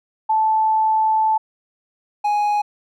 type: tone pair in turn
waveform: sine / triangle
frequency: 875 / 831.2 Hz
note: A5 / G#5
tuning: -10 / +1 cents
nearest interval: minor second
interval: 89 cents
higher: first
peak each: -14 dBFS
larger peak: neither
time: 0.29-1.38 / 2.24-2.62 s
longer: first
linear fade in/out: 10 ms
effects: none